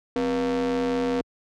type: ring-modulated tone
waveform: square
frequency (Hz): 109.5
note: A2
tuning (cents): -8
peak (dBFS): -20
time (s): 0.16-1.21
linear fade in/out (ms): 0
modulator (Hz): 371
effects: high-pass 60 Hz 12 dB/octave + low-pass 5000 Hz 12 dB/octave